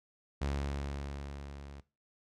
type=tone with level ramp; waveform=sawtooth; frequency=70.3 Hz; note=C#2; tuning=25 cents sharp; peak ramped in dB=-27 to -43 dBFS; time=0.41-1.81 s; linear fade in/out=10 ms; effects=noise-tail reverb RT60 0.3 s tail -19 dB re dry + low-pass 7000 Hz 12 dB/octave